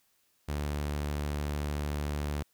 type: tone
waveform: sawtooth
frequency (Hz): 73.42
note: D2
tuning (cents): 0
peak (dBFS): -27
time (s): 0.48-2.43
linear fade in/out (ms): 10
effects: white hiss -71 dBFS RMS until 2.53 s